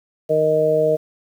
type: harmonic tone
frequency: 155.56 Hz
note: D#3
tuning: in tune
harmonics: 1 / 2 / 3 / 4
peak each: -27 / -29 / -17 / -17 dBFS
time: 0.29-0.97 s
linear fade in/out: 20 ms
effects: 8-bit